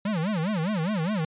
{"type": "tone with vibrato", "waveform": "square", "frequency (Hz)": 185, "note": "F#3", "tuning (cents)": 0, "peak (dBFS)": -25, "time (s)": [0.05, 1.25], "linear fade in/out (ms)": 5, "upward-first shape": "sine", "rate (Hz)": 4.9, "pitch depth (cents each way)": 290, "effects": ["resampled to 8000 Hz"]}